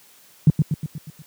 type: tone with echo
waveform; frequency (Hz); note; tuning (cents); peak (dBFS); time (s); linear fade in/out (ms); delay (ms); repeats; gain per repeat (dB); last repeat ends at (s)
sine; 153.7; D#3; -21; -7; 0.47-0.5; 2; 120; 6; -5; 1.22
effects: white hiss -52 dBFS RMS until 1.26 s + high-pass 80 Hz 12 dB/octave